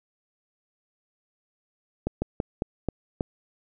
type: slowing click train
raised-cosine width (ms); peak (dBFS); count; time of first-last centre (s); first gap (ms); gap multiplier
2; -12; 6; 2.07-3.208; 150; 1.21
effects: none